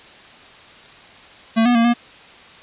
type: tone with pitch steps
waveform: square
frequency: 224.9 / 243.2 / 231.2 / 238.3 Hz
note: A3 / B3 / A#3 / A#3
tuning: +38 / -26 / -14 / +38 cents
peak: -13 dBFS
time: 1.56-1.94 s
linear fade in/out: 20 ms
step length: 95 ms
effects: white hiss -43 dBFS RMS until 2.62 s + resampled to 8000 Hz